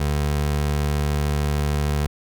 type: tone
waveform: 25% pulse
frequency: 73.42 Hz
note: D2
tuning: in tune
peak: -16 dBFS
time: 0-2.07 s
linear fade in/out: 5 ms
effects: none